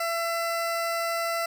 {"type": "tone", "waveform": "20% pulse", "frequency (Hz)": 672, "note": "E5", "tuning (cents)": 33, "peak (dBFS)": -21, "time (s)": [0, 1.46], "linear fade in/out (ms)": 5, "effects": []}